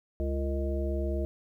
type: harmonic tone with a mistuned harmonic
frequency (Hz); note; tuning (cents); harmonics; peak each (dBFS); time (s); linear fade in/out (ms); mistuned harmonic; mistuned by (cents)
68.9; C#2; -10; 1 / 3 / 5 / 7 / 9; -29 / -39 / -35 / -41 / -37; 0.2-1.25; 0; 7; -83
effects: 11-bit